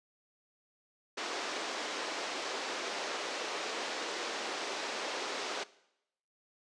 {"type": "band-pass noise", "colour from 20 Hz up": "pink", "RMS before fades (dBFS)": -38, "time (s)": [1.17, 5.64], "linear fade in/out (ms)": 10, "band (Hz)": [340, 6200], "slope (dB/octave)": 24, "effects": ["noise-tail reverb RT60 0.8 s tail -19 dB re dry", "resampled to 22050 Hz"]}